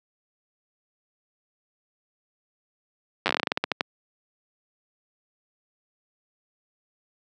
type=slowing click train; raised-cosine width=0.3 ms; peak=-6 dBFS; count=16; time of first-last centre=3.26-3.809 s; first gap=9 ms; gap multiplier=1.18; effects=high-pass 200 Hz 12 dB/octave